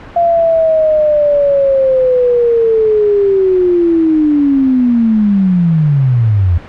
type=linear sweep; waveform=sine; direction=down; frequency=691 to 82 Hz; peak=-7 dBFS; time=0.16-6.58 s; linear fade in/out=5 ms; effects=pink hiss -32 dBFS RMS until 6.68 s + low-pass 2000 Hz 12 dB/octave